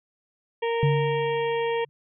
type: harmonic tone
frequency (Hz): 463.6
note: A#4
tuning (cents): -10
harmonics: 1 / 2 / 4 / 5 / 6 / 7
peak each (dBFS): -24 / -30 / -36 / -38 / -40 / -41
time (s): 0.62-1.85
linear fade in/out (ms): 10
type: tone with exponential decay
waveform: sine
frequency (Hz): 142.9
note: D3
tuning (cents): -47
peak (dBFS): -17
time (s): 0.83-1.89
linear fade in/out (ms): 0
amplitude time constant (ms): 230
effects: none